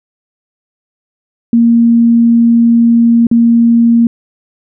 sine tone with dropouts, 233.1 Hz, A#3, in tune, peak -4 dBFS, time 1.53-4.07 s, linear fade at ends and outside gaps 2 ms, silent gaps 3.269-3.313 s, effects none

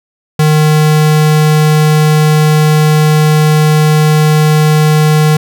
square tone, 153.3 Hz, D#3, 25 cents flat, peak -6 dBFS, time 0.39-5.37 s, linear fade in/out 5 ms, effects none

